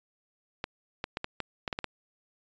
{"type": "clicks", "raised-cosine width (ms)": 0.3, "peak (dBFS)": -16, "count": 9, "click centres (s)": [0.641, 1.041, 1.171, 1.244, 1.403, 1.678, 1.728, 1.789, 1.843], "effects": ["resampled to 16000 Hz"]}